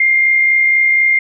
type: tone with amplitude modulation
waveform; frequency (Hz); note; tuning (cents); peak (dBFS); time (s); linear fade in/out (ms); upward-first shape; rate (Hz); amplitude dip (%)
sine; 2112; C7; +16; -7; 0-1.19; 5; sine; 64.1; 35
effects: none